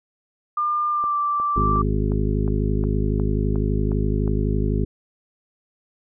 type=tone with pitch glide; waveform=sine; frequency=1200 to 1171.2 Hz; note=D6 to D6; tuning=+37 to -5 cents; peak=-19 dBFS; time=0.57-1.82 s; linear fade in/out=5 ms; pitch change=-42 cents; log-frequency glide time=0.9-1.16 s
type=click train; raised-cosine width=1 ms; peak=-22 dBFS; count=10; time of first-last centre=1.04-4.277 s; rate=2.78 Hz
type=harmonic tone; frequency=51.9 Hz; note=G#1; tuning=in tune; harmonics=1 / 2 / 3 / 4 / 5 / 7 / 8; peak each=-22 / -25 / -27 / -28 / -29 / -30 / -31 dBFS; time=1.56-4.85 s; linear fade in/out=5 ms
effects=none